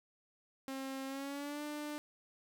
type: tone with pitch glide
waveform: sawtooth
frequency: 267.8 to 297.1 Hz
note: C4 to D4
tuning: +40 to +20 cents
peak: -36 dBFS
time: 0.68-1.98 s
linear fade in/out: 0 ms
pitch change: +180 cents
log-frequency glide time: 1.06-1.63 s
effects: 11-bit